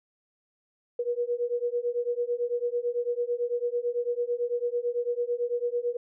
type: beating tone pair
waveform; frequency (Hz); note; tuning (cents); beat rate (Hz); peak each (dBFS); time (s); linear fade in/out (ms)
sine; 477.3 / 486.3; A#4 / B4; +41 / -27; 9; -29; 0.99-5.97; 5
effects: none